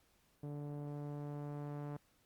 sawtooth tone with low-pass filter sweep, 145.8 Hz, D3, 12 cents flat, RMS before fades -44 dBFS, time 0.43-1.97 s, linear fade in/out 5 ms, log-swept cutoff 550 to 1100 Hz, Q 0.85, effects pink hiss -73 dBFS RMS until 2.25 s + Opus 48 kbps

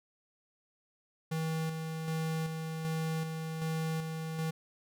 square tone with tremolo, 160.3 Hz, E3, 48 cents flat, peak -32 dBFS, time 1.31-4.51 s, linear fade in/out 10 ms, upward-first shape square, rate 1.3 Hz, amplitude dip 40%, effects none

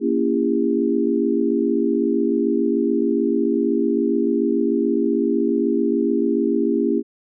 sine chord, A# diminished seventh, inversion none, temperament just, 233.1 / 279.7 / 335.6 / 402.8 Hz, A#3 / C#4 / E4 / G4, 0 / +16 / +31 / +47 cents, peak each -22 dBFS, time 0-7.03 s, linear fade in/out 50 ms, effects none

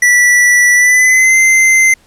square tone with pitch glide, 1959 to 2074 Hz, B6 to C7, -15 to -16 cents, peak -6 dBFS, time 0.02-1.94 s, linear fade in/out 5 ms, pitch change +99 cents, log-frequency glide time 0.74-1.36 s, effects pink hiss -49 dBFS RMS until 2.06 s + low-pass 11000 Hz 12 dB/octave

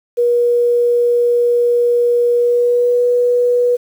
sine tone with pitch glide, 480 to 487.8 Hz, B4 to B4, -49 to -21 cents, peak -10 dBFS, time 0.17-3.77 s, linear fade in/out 20 ms, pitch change +28 cents, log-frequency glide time 2.36-3.04 s, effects 7-bit

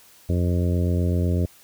harmonic tone, 88 Hz, F2, 14 cents sharp, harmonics 1 / 2 / 3 / 4 / 5 / 6 / 7, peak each -20 / -26 / -30 / -32 / -34 / -36 / -37 dBFS, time 0.29-1.46 s, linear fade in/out 5 ms, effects white hiss -52 dBFS RMS until 1.63 s

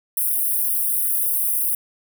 white high-pass noise, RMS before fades -21 dBFS, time 0.17-1.75 s, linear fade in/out 2 ms, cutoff 9300 Hz, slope 96 dB/octave, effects none

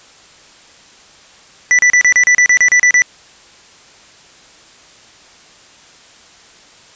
square tone bursts, 1975.5 Hz, B6, in tune, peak -7 dBFS, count 12, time 1.71-3.02 s, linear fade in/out 0 ms, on 78 ms, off 34 ms, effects white hiss -43 dBFS RMS until 6.95 s + resampled to 16000 Hz

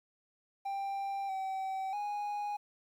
triangle tone with pitch steps, 789 / 767 / 826 Hz, G5 / G5 / G#5, +11 / -38 / -10 cents, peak -32 dBFS, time 0.65-2.57 s, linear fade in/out 10 ms, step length 640 ms, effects 11-bit

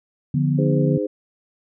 sine chord, B diminished, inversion first, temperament equal, 146.83 / 174.61 / 246.9 Hz, D3 / F3 / B3, 0 / 0 / 0 cents, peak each -18 / -24 / -23 dBFS, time 0.34-0.98 s, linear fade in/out 5 ms
harmonic tone, 102.7 Hz, G#2, 19 cents flat, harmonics 3 / 4 / 5, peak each -25 / -25 / -25 dBFS, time 0.58-1.07 s, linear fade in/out 10 ms
effects none

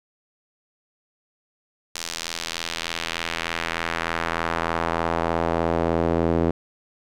sawtooth tone with band-pass filter sweep, 83.3 Hz, E2, 19 cents sharp, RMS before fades -25 dBFS, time 1.95-6.51 s, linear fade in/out 5 ms, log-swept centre 5900 to 380 Hz, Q 1.1, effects none

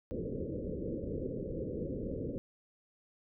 white low-pass noise, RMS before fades -38 dBFS, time 0.11-2.38 s, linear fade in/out 0 ms, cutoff 540 Hz, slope 96 dB/octave, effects none

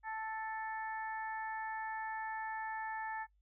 harmonic tone, 440 Hz, A4, in tune, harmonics 2 / 3 / 4 / 5, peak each -40 / -51 / -44 / -54 dBFS, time 0.03-3.27 s, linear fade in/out 50 ms, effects noise-tail reverb RT60 0.1 s tail -18 dB re dry + added 50 Hz sine -69 dBFS peak until 3.41 s

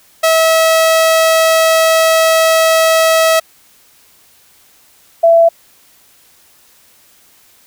sawtooth / sine tone pair in turn, 647 / 668.3 Hz, E5 / E5, -32 / +24 cents, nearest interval minor second, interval 56 cents, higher second, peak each -4 dBFS, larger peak neither, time 0.23-3.4 / 5.23-5.49 s, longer first, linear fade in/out 10 ms, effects white hiss -48 dBFS RMS until 7.66 s

